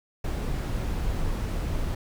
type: noise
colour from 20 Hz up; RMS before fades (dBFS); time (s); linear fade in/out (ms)
brown; -28; 0.24-1.95; 5
effects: none